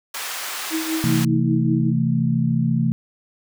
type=high-pass noise; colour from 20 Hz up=pink; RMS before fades=-29 dBFS; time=0.14-1.25 s; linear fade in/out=5 ms; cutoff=1000 Hz; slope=12 dB/octave
type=tone with tremolo; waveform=sine; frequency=320.1 Hz; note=D#4; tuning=49 cents sharp; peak=-19 dBFS; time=0.7-1.93 s; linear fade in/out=50 ms; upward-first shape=triangle; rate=5.1 Hz; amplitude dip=75%
type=chord; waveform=sine; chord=A minor; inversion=first; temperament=equal with one note detuned; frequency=130.81 / 164.81 / 224 Hz; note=C3 / E3 / A3; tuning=0 / 0 / +31 cents; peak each=-21 dBFS; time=1.04-2.92 s; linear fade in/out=0 ms
effects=none